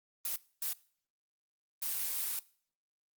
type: noise bursts at uneven times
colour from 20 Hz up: blue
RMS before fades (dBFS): -35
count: 3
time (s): 0.25-0.36 / 0.62-0.73 / 1.82-2.39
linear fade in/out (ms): 2
effects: noise-tail reverb RT60 0.5 s tail -21 dB re dry + Opus 24 kbps